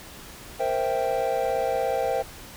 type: chord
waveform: triangle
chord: C dominant seventh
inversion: third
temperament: equal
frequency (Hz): 466.2 / 523.3 / 659.3 / 784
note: Bb4 / C5 / E5 / G5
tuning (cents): 0 / 0 / 0 / 0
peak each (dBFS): -28 / -25 / -27 / -26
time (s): 0.59-2.23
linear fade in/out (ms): 20
effects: pink hiss -43 dBFS RMS until 2.56 s